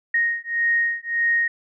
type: beating tone pair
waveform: sine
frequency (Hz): 1864.7 / 1866.4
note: A#6 / A#6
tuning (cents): 0 / +2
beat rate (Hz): 1.7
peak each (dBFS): -22 / -22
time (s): 0.14-1.48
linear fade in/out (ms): 5
effects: none